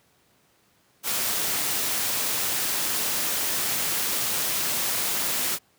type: noise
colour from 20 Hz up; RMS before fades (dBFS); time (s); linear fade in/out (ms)
white; -26; 1.03-5.59; 50
effects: pink hiss -63 dBFS RMS until 5.78 s + high-pass 100 Hz 12 dB/octave